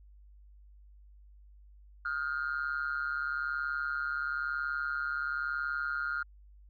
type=tone with amplitude modulation; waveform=sine; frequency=1411 Hz; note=F6; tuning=17 cents sharp; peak=-26 dBFS; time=2.05-6.23 s; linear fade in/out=5 ms; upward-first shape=sine; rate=141 Hz; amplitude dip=90%; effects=tanh soft clip ceiling -25 dBFS + added 50 Hz sine -53 dBFS peak until 6.69 s